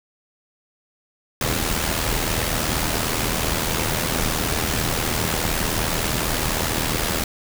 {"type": "noise with amplitude modulation", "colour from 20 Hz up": "pink", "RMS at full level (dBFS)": -20, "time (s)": [1.41, 7.24], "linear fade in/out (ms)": 2, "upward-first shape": "sine", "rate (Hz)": 79.7, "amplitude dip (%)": 60, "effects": []}